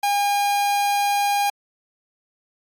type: tone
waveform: 45% pulse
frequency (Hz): 811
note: G#5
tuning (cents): -41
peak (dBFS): -18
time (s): 0.03-1.5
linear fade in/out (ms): 5
effects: AAC 64 kbps